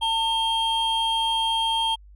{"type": "tone pair together", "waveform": "triangle", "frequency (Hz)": [901, 3213], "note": ["A5", "G7"], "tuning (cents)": [41, 42], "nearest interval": "octave + minor seventh", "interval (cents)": 2201, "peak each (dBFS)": -22, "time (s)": [0.01, 1.96], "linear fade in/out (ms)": 20, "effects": ["added 50 Hz sine -45 dBFS peak until 2.15 s"]}